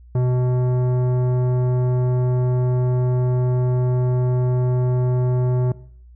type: tone with tanh clipping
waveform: sine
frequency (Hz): 125.3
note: B2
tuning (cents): +25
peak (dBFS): -18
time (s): 0.15-5.72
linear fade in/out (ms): 2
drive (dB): 14
effects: noise-tail reverb RT60 0.6 s tail -19 dB re dry + added 60 Hz sine -42 dBFS peak until 6.15 s